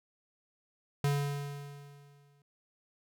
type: tone with exponential decay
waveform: square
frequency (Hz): 142.7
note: D3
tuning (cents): -49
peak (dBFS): -26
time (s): 1.04-2.42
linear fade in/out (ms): 2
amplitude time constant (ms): 300
effects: none